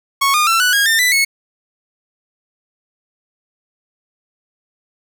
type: tone with pitch steps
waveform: sawtooth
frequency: 1104 / 1217.9 / 1343.6 / 1482.2 / 1635.1 / 1803.8 / 1990 / 2195 Hz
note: C#6 / D#6 / E6 / F#6 / G#6 / A6 / B6 / C#7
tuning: -7 / -37 / +33 / +3 / -27 / +43 / +13 / -18 cents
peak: -8 dBFS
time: 0.21-1.25 s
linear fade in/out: 10 ms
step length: 130 ms
effects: none